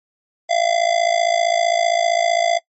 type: tone with amplitude modulation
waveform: square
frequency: 684 Hz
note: F5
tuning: 36 cents flat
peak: -12 dBFS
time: 0.49-2.59 s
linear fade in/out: 20 ms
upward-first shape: sine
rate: 55.4 Hz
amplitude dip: 85%
effects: noise-tail reverb RT60 0.1 s tail -21 dB re dry + MP3 32 kbps